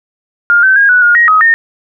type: tone with pitch steps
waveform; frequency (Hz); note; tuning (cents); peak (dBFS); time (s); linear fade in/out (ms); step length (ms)
sine; 1412 / 1538 / 1629 / 1477 / 1427 / 1885 / 1265 / 1832; F6 / G6 / G#6 / F#6 / F6 / A#6 / D#6 / A#6; +19 / -33 / -34 / -3 / +37 / +19 / +28 / -31; -4; 0.5-1.54; 0; 130
effects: none